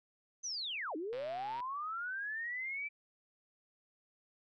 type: linear two-way sweep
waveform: sine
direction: down then up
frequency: 6240 to 293.7 to 2342 Hz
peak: -37 dBFS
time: 0.43-2.89 s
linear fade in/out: 20 ms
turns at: 0.96 s
type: click train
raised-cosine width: 0.3 ms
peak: -34 dBFS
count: 62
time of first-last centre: 1.13-1.603 s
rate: 129 Hz
effects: none